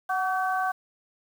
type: tone cluster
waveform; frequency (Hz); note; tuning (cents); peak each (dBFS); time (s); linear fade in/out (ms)
sine; 745 / 1139 / 1532; F#5 / C#6 / G6; +12 / +47 / -40; -26 / -30 / -30; 0.09-0.72; 10
effects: 8-bit